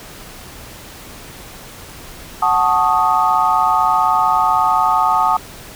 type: chord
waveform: sine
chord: D# half-diminished seventh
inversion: first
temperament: equal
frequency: 740 / 880 / 1108.7 / 1244.5 Hz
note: F#5 / A5 / C#6 / D#6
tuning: 0 / 0 / 0 / 0 cents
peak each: -18 / -16 / -20 / -16 dBFS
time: 2.42-5.37 s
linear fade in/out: 5 ms
effects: pink hiss -36 dBFS RMS until 5.75 s